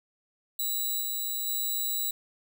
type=tone with level steps; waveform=5% pulse; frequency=3922 Hz; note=B7; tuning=13 cents flat; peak=-20 / -22 / -20 dBFS; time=0.59-2.11 s; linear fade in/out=5 ms; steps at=1 / 1.46 s; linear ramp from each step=20 ms; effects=none